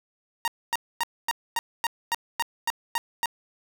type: tone bursts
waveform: sawtooth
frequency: 932.3 Hz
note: A#5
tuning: in tune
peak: -19 dBFS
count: 11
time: 0.45-3.258 s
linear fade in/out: 0 ms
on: 28 ms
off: 250 ms
effects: none